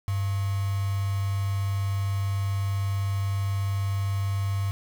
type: tone with quantisation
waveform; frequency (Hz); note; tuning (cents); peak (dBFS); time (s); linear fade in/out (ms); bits
sine; 98.5; G2; +9; -24; 0.08-4.71; 0; 6
effects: none